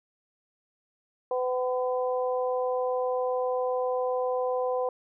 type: harmonic tone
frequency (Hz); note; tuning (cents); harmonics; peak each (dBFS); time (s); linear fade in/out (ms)
252.5; B3; +39; 2 / 3 / 4; -26 / -33 / -35; 1.31-4.89; 2
effects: none